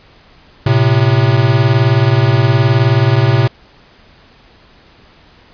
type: beating tone pair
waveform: square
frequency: 112.6 / 131.6 Hz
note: A2 / C3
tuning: +40 / +10 cents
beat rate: 19 Hz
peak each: -12 dBFS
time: 0.66-3.48 s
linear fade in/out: 5 ms
effects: pink hiss -45 dBFS RMS until 5.53 s + resampled to 11025 Hz